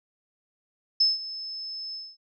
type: tone with ADSR envelope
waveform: sine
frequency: 5230 Hz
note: E8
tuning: 15 cents flat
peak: -16 dBFS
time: 1-2.17 s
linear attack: 8 ms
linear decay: 170 ms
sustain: -17 dB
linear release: 230 ms
effects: none